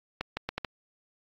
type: accelerating click train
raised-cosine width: 0.3 ms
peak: -15 dBFS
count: 5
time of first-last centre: 0.21-0.648 s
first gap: 160 ms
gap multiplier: 0.75
effects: AAC 64 kbps